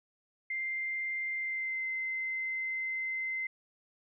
sine tone with pitch glide, 2094 to 2068 Hz, C7 to C7, +1 to -21 cents, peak -32 dBFS, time 0.5-3.47 s, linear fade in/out 5 ms, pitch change -22 cents, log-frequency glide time 1.34-1.86 s, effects none

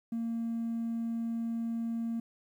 triangle tone, 230 Hz, A#3, 23 cents flat, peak -28 dBFS, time 0.12-2.2 s, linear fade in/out 5 ms, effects tanh soft clip ceiling -27 dBFS + 11-bit

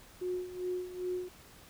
sine tone with tremolo, 362.9 Hz, F#4, 34 cents flat, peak -31 dBFS, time 0.21-1.29 s, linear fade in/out 10 ms, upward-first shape sine, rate 2.5 Hz, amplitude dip 75%, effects pink hiss -56 dBFS RMS until 1.69 s

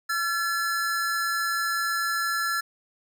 square tone pair together, 1358 / 1713.7 Hz, F6 / A6, -49 / -46 cents, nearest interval major third, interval 403 cents, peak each -28 dBFS, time 0.09-2.61 s, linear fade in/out 10 ms, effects none

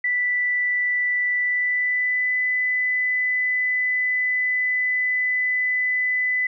sine tone with pitch glide, 1975.5 to 2002 Hz, B6 to B6, 0 to +23 cents, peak -19 dBFS, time 0.04-6.47 s, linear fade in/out 5 ms, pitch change +23 cents, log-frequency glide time 1.39-2.34 s, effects none

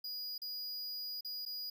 square tone with dropouts, 4900 Hz, D#8, 27 cents flat, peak -40 dBFS, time 0.04-1.7 s, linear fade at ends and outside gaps 5 ms, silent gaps 0.38-0.417 / 1.209-1.247 / 1.453-1.461 s, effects none

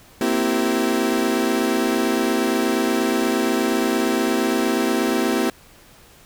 35% pulse chord, C dominant seventh, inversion third, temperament equal with one note detuned, 233.1 / 261.6 / 329.6 / 385.5 Hz, Bb3 / C4 / E4 / G4, 0 / 0 / 0 / -29 cents, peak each -22 dBFS, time 0.21-5.5 s, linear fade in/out 2 ms, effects pink hiss -49 dBFS RMS until 6.25 s

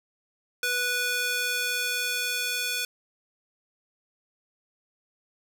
square tone with high-pass filter sweep, 491.8 Hz, B4, 7 cents flat, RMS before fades -28 dBFS, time 0.63-2.85 s, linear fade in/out 2 ms, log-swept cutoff 1400 to 2400 Hz, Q 1, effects none

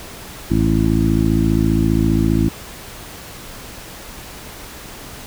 harmonic tone with a mistuned harmonic, 55 Hz, A1, in tune, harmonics 1 / 2 / 3 / 4 / 5 / 6, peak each -20 / -20 / -20 / -20 / -20 / -20 dBFS, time 0.5-2.49 s, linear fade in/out 10 ms, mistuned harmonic 1, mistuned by +85 cents, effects pink hiss -35 dBFS RMS until 5.26 s

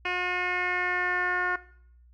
10% pulse tone with low-pass filter sweep, 360 Hz, F#4, 47 cents flat, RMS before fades -28 dBFS, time 0.05-1.56 s, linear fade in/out 5 ms, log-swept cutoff 2700 to 1600 Hz, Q 3.9, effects noise-tail reverb RT60 0.6 s tail -18 dB re dry + added 60 Hz sine -53 dBFS peak until 2.13 s

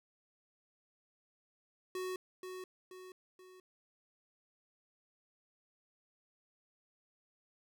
square tone with echo, 370 Hz, F#4, in tune, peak -38 dBFS, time 1.95-2.16 s, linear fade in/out 2 ms, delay 480 ms, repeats 3, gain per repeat -6 dB, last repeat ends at 3.6 s, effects none

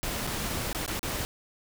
pink noise with dropouts, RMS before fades -32 dBFS, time 0.03-1.25 s, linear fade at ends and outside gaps 0 ms, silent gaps 0.268-0.273 / 0.729-0.748 / 0.862-0.878 / 0.993-1.03 s, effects none

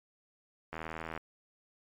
click train, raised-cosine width 0.5 ms, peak -24 dBFS, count 37, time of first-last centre 0.73-1.177 s, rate 80.6 Hz, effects MP3 96 kbps

